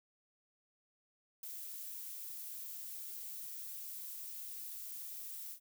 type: noise with ADSR envelope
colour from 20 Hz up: violet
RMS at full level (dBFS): -43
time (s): 1.43-5.6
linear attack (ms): 5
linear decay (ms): 6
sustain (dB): -3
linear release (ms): 92
effects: none